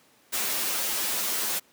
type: noise with comb filter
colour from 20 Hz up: white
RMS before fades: -28 dBFS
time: 0.32-1.6 s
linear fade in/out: 20 ms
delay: 9.3 ms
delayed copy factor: +0.9
effects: pink hiss -60 dBFS RMS until 1.72 s + high-pass 200 Hz 12 dB/octave